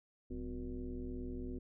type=tone with frequency modulation; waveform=sine; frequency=143.6 Hz; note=D3; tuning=39 cents flat; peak=-39 dBFS; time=0.3-1.59 s; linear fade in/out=10 ms; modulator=110 Hz; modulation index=2.1; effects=none